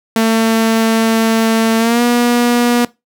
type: tone with pitch glide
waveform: sawtooth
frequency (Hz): 224.6 to 240.7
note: A3 to B3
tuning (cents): +36 to -44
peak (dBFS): -6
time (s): 0.16-2.85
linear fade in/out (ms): 2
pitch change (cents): +120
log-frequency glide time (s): 1.78-2.02
effects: noise-tail reverb RT60 0.2 s tail -20 dB re dry